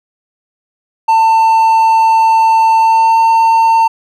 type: tone with pitch glide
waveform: triangle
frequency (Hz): 895 to 904.4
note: A5 to A5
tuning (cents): +29 to +47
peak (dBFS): -4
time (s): 1.08-3.88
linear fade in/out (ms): 10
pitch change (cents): +18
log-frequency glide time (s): 2.79-3.2
effects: none